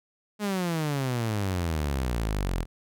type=exponential sweep; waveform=sawtooth; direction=down; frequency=212.7 to 40.53 Hz; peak=-22 dBFS; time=0.39-2.66 s; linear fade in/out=50 ms; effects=none